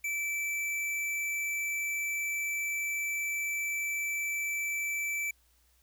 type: tone with hard clipping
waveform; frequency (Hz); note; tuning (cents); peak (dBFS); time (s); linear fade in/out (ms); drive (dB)
triangle; 2321; D7; -21; -32; 0.04-5.31; 5; 18
effects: added 60 Hz sine -67 dBFS peak until 5.82 s + white hiss -69 dBFS RMS until 5.82 s